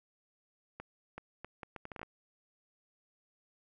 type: accelerating click train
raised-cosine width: 0.5 ms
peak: -28 dBFS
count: 11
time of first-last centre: 0.8-2.031 s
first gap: 380 ms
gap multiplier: 0.7
effects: none